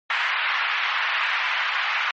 white band-pass noise, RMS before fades -24 dBFS, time 0.1-2.11 s, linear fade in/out 2 ms, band 970 to 2600 Hz, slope 24 dB/octave, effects MP3 32 kbps

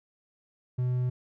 triangle tone, 125.2 Hz, B2, 24 cents sharp, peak -23 dBFS, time 0.78-1.1 s, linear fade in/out 10 ms, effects none

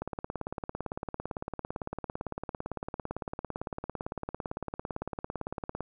click train, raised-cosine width 1 ms, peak -20 dBFS, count 104, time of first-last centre 0.02-5.807 s, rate 17.8 Hz, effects none

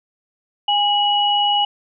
sine tone pair together, 820 / 2922 Hz, G#5 / F#7, -22 / -22 cents, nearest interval octave + minor seventh, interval 2200 cents, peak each -17 dBFS, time 0.68-1.65 s, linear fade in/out 5 ms, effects none

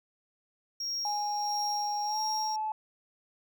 triangle tone with tremolo, 5588 Hz, F8, in tune, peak -29 dBFS, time 0.8-2.56 s, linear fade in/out 5 ms, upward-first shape sine, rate 1.5 Hz, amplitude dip 50%
sine tone with pitch glide, 830.6 to 864.9 Hz, G#5 to A5, 0 to -30 cents, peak -29 dBFS, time 1.05-2.72 s, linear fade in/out 2 ms, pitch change +70 cents, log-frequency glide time 2.04-2.19 s
effects tanh soft clip ceiling -23 dBFS

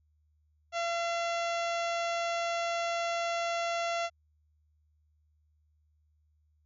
harmonic tone with a mistuned harmonic, 681 Hz, F5, 44 cents flat, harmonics 1 / 2 / 3 / 4 / 5 / 6 / 7 / 8 / 9 / 10, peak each -31 / -37 / -40 / -41 / -44 / -49 / -50 / -50 / -49 / -52 dBFS, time 0.72-4.1 s, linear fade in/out 50 ms, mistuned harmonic 7, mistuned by -71 cents, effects added 76 Hz sine -67 dBFS peak until 6.65 s

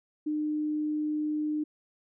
sine tone, 303 Hz, D#4, 46 cents flat, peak -27 dBFS, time 0.26-1.64 s, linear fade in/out 10 ms, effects none

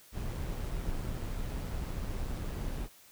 brown noise with amplitude modulation, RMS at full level -34 dBFS, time 0.12-2.89 s, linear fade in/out 50 ms, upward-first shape sine, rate 130 Hz, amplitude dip 35%, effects white hiss -58 dBFS RMS until 3.11 s

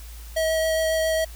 square tone with vibrato, 641 Hz, E5, 49 cents flat, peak -21 dBFS, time 0.36-1.25 s, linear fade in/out 10 ms, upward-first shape sine, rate 7.3 Hz, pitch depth 9 cents each way, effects added 56 Hz sine -37 dBFS peak until 1.35 s + white hiss -47 dBFS RMS until 1.35 s

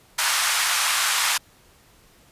pink band-pass noise, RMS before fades -22 dBFS, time 0.18-1.38 s, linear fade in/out 10 ms, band 1000 to 12000 Hz, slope 24 dB/octave, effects pink hiss -55 dBFS RMS until 2.31 s + resampled to 32000 Hz

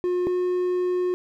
triangle tone pair in turn, 358.6 / 361.1 Hz, F4 / F#4, +46 / -42 cents, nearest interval unison, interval 12 cents, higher second, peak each -19 / -19 dBFS, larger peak neither, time 0.04-0.27 / 0.27-1.14 s, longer second, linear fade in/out 0 ms, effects none

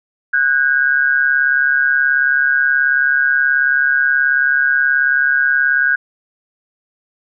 sine tone pair together, 1480 / 1618.6 Hz, F#6 / G#6, 0 / -45 cents, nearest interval major second, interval 155 cents, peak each -14 dBFS, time 0.33-5.96 s, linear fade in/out 10 ms, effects none

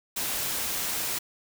white noise, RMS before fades -30 dBFS, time 0.16-1.19 s, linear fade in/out 10 ms, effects none

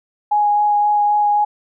sine tone with vibrato, 830.6 Hz, G#5, in tune, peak -12 dBFS, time 0.31-1.45 s, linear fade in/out 10 ms, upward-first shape sine, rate 3.8 Hz, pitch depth 10 cents each way, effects none

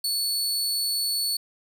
sawtooth tone, 4435 Hz, C#8, in tune, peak -21 dBFS, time 0.04-1.37 s, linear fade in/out 5 ms, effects none

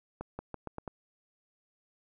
accelerating click train, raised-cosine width 1 ms, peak -24 dBFS, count 6, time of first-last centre 0.21-0.878 s, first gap 180 ms, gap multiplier 0.85, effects none

